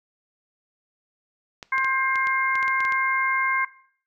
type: clicks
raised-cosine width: 0.2 ms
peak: -19 dBFS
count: 11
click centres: 1.628 / 1.781 / 1.846 / 2.157 / 2.271 / 2.555 / 2.628 / 2.68 / 2.805 / 2.851 / 2.923 s
type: harmonic tone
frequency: 530 Hz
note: C5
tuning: 22 cents sharp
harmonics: 2 / 3 / 4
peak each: -24 / -26 / -24 dBFS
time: 1.72-3.65 s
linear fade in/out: 5 ms
effects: noise-tail reverb RT60 0.5 s tail -17 dB re dry